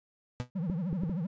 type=tone with exponential decay; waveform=35% pulse; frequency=123.47 Hz; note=B2; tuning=in tune; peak=-26 dBFS; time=0.4-0.5 s; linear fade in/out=0 ms; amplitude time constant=20 ms
type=tone with vibrato; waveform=triangle; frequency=174.61 Hz; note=F3; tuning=in tune; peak=-28 dBFS; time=0.55-1.27 s; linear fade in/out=10 ms; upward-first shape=triangle; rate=13 Hz; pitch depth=260 cents each way
type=clicks; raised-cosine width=3 ms; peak=-23 dBFS; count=4; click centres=0.699 / 0.929 / 1.035 / 1.096 s
effects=resampled to 16000 Hz